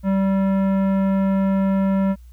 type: tone with tanh clipping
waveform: sine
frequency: 193.7 Hz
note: G3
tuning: 20 cents flat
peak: -18 dBFS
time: 0.03-2.16 s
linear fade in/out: 50 ms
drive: 15 dB
effects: added 60 Hz sine -40 dBFS peak until 2.32 s + white hiss -63 dBFS RMS until 2.32 s